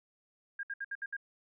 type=tone bursts; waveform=sine; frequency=1616 Hz; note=G#6; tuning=48 cents flat; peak=-35 dBFS; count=6; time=0.59-1.167 s; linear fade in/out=5 ms; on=42 ms; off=65 ms; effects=none